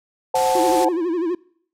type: chord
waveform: sine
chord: F# diminished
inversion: second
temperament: equal with one note detuned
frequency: 523.3 / 740 / 872.4 Hz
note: C5 / F#5 / A5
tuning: 0 / 0 / -15 cents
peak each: -20 dBFS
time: 0.34-0.89 s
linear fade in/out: 5 ms
type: noise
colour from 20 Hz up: white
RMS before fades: -28 dBFS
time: 0.35-0.85 s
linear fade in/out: 5 ms
type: tone with vibrato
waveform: triangle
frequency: 342.3 Hz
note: F4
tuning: 35 cents flat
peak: -17 dBFS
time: 0.55-1.35 s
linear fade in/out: 5 ms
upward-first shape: sine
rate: 12 Hz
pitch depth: 120 cents each way
effects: noise-tail reverb RT60 0.6 s tail -23 dB re dry + low-pass 10000 Hz 12 dB/octave